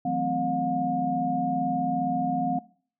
sine tone cluster, 162.1 / 184.4 / 219.5 / 258.6 / 716 Hz, E3 / F#3 / A3 / C4 / F5, -29 / -6 / -4 / -20 / +43 cents, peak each -36 / -33 / -36 / -29 / -27 dBFS, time 0.05-2.59 s, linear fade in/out 5 ms, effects noise-tail reverb RT60 0.5 s tail -22 dB re dry

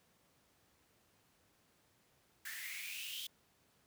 white noise with high-pass filter sweep, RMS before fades -45 dBFS, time 2.45-3.27 s, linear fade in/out 5 ms, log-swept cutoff 1700 to 3300 Hz, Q 8, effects pink hiss -72 dBFS RMS until 3.86 s + high-pass 80 Hz 12 dB/octave

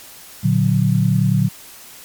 sine chord, Bb augmented, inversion none, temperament equal, 116.54 / 146.83 / 185 Hz, Bb2 / D3 / F#3, 0 / 0 / 0 cents, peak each -17 dBFS, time 0.43-1.49 s, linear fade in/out 20 ms, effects white hiss -40 dBFS RMS until 2.04 s + MP3 96 kbps

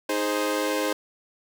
sawtooth chord, Ab major, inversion second, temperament equal, 311.1 / 415.3 / 523.3 Hz, Eb4 / Ab4 / C5, 0 / 0 / 0 cents, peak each -24 / -26 / -23 dBFS, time 0.09-0.93 s, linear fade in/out 5 ms, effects none

